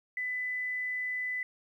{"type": "tone", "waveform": "sine", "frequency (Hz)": 2000, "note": "B6", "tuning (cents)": 21, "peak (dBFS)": -31, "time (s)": [0.17, 1.43], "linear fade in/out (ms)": 2, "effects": ["11-bit"]}